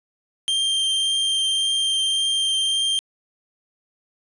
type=tone with vibrato; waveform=45% pulse; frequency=3169 Hz; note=G7; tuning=18 cents sharp; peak=-19 dBFS; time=0.48-2.99 s; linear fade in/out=0 ms; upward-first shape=triangle; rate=1.8 Hz; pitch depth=8 cents each way; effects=resampled to 24000 Hz + 9-bit